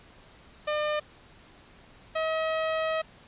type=tone pair in turn; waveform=sawtooth; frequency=602 / 637.8 Hz; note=D5 / D#5; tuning=+43 / +43 cents; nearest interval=minor second; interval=100 cents; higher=second; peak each=-22 dBFS; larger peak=neither; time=0.67-1 / 2.15-3.02 s; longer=second; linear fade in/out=10 ms; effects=pink hiss -54 dBFS RMS until 3.27 s + resampled to 8000 Hz